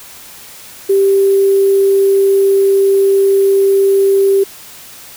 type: tone with sample-and-hold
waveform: sine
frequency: 392 Hz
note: G4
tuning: in tune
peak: -7 dBFS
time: 0.89-4.44 s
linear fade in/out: 10 ms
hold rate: 11025 Hz
effects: white hiss -35 dBFS RMS until 5.16 s